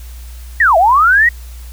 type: linear two-way sweep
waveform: sine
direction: down then up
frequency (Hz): 1947 to 630 to 1947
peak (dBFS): -6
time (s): 0.6-1.29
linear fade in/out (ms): 5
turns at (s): 0.77
effects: added 60 Hz sine -28 dBFS peak until 1.72 s + white hiss -42 dBFS RMS until 1.72 s